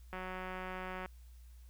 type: click train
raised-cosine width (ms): 0.5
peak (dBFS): -28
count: 173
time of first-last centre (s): 0.13-1.06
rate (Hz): 185
effects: added 60 Hz sine -52 dBFS peak until 1.69 s + white hiss -70 dBFS RMS until 1.69 s